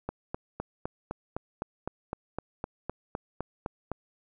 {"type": "click train", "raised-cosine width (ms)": 1, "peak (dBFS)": -18, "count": 16, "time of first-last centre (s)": [0.09, 3.917], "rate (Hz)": 3.92, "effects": []}